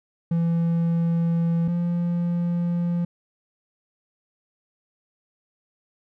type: tone pair in turn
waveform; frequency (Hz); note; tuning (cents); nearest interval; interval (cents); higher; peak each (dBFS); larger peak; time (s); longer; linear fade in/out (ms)
triangle; 167.9 / 172.92; E3 / F3; +32 / -17; minor second; 51; second; -17 / -19; first; 0.31-1.68 / 1.68-3.05; neither; 5
effects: none